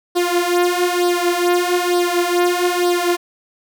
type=tone with flanger; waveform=sawtooth; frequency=353 Hz; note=F4; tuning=19 cents sharp; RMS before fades=-17 dBFS; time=0.15-3.17 s; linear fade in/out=20 ms; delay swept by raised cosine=0.21 to 5.61 ms; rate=1.1 Hz; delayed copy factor=+0.75; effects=none